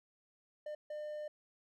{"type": "tone bursts at uneven times", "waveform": "triangle", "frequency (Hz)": 602, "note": "D5", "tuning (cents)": 43, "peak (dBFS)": -38, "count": 2, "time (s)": [[0.66, 0.75], [0.9, 1.28]], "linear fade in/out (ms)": 5, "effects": []}